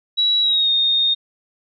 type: tone with pitch glide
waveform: sine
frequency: 3900 to 3687 Hz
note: B7 to A#7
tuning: -23 to -20 cents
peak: -14 dBFS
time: 0.17-1.15 s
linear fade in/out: 20 ms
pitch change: -97 cents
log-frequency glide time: 0.41-0.7 s
effects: none